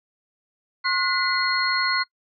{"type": "tone cluster", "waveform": "sine", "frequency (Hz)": [1067, 1450, 2028, 4273], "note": ["C6", "F#6", "B6", "C8"], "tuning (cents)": [34, -35, 45, 36], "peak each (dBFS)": -25, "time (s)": [0.84, 2.04], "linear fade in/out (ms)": 20, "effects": ["noise-tail reverb RT60 0.1 s tail -23 dB re dry", "MP3 96 kbps"]}